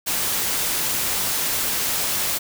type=noise; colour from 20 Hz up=white; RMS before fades=-23 dBFS; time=0.06-2.39 s; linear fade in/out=20 ms; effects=none